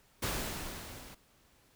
pink noise with level ramp, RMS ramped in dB -33 to -51 dBFS, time 0.22-1.15 s, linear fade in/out 10 ms, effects pink hiss -66 dBFS RMS until 1.75 s

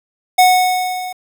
square tone with level ramp, 735 Hz, F#5, 12 cents flat, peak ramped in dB -6 to -25 dBFS, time 0.38-1.13 s, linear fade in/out 10 ms, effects 7-bit

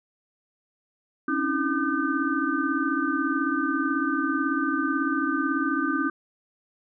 sine tone cluster, 269.4 / 287.6 / 323.7 / 1208 / 1533 Hz, C#4 / D4 / E4 / D6 / G6, -49 / -36 / -31 / +48 / -39 cents, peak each -29 dBFS, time 1.28-6.1 s, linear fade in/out 5 ms, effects none

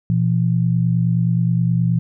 sine tone pair together, 120.51 / 170 Hz, B2 / F3, -42 / -46 cents, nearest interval tritone, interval 596 cents, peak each -17 dBFS, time 0.1-1.99 s, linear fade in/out 0 ms, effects none

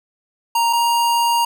square tone pair in turn, 932.3 / 938.8 Hz, A#5 / A#5, 0 / +12 cents, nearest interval unison, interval 12 cents, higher second, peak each -15 dBFS, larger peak neither, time 0.55-0.73 / 0.73-1.45 s, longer second, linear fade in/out 5 ms, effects none

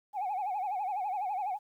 sine tone with vibrato, 786 Hz, G5, 4 cents sharp, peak -29 dBFS, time 0.13-1.59 s, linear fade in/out 50 ms, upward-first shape sine, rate 12 Hz, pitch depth 140 cents each way, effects tanh soft clip ceiling -28 dBFS + 11-bit

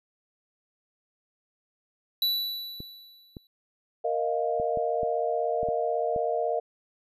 square tone with exponential decay, 3951 Hz, B7, in tune, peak -22 dBFS, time 2.22-3.47 s, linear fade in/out 2 ms, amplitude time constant 270 ms
clicks, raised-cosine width 3 ms, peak -26 dBFS, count 8, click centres 2.804 / 3.368 / 4.599 / 4.773 / 5.032 / 5.631 / 5.687 / 6.162 s
sine chord, Bb suspended fourth, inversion none, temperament equal, 466.2 / 622.3 / 698.5 Hz, Bb4 / Eb5 / F5, 0 / 0 / 0 cents, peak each -29 dBFS, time 4.04-6.6 s, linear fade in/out 10 ms
effects resampled to 32000 Hz

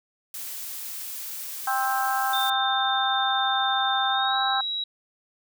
blue noise, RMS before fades -35 dBFS, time 0.34-2.5 s, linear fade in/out 2 ms
harmonic tone, 263.1 Hz, C4, 10 cents sharp, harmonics 3 / 4 / 5 / 6, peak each -25 / -31 / -29 / -30 dBFS, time 1.67-4.61 s, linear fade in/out 5 ms
sine tone with pitch glide, 3612 to 3871 Hz, A7 to B7, +45 to -35 cents, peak -26 dBFS, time 2.33-4.84 s, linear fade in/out 5 ms, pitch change +120 cents, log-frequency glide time 4.1-4.38 s
effects none

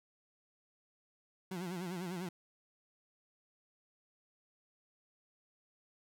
30% pulse tone with vibrato, 178.9 Hz, F3, 42 cents sharp, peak -36 dBFS, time 1.51-2.29 s, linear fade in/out 5 ms, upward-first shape sine, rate 10 Hz, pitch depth 110 cents each way, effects none

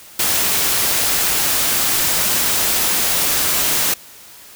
white noise, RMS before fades -17 dBFS, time 0.19-3.94 s, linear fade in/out 5 ms, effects white hiss -41 dBFS RMS until 4.55 s

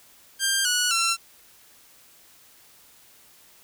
10% pulse tone with pitch steps, 1590 / 1466.5 / 1352.6 Hz, G6 / F#6 / E6, +24 / -16 / +44 cents, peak -12 dBFS, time 0.39-1.17 s, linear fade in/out 50 ms, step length 260 ms, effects white hiss -54 dBFS RMS until 3.63 s

